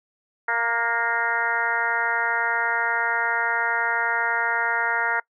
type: harmonic tone with a mistuned harmonic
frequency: 232.1 Hz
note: A#3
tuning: 7 cents flat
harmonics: 2 / 3 / 4 / 5 / 6 / 7 / 8 / 9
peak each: -35 / -32 / -27 / -36 / -25 / -30 / -27 / -35 dBFS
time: 0.48-5.2 s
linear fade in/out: 5 ms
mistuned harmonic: 6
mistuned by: +27 cents
effects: noise-tail reverb RT60 0.1 s tail -23 dB re dry